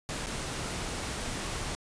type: noise with dropouts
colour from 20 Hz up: pink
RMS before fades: -35 dBFS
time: 0.09-1.75 s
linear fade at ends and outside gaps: 0 ms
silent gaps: 0.261-0.268 s
effects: resampled to 22050 Hz